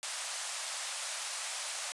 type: band-pass noise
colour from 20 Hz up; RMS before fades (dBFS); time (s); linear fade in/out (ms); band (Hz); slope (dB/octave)
white; -39; 0.03-1.92; 0; 570 to 10000; 48
effects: resampled to 24000 Hz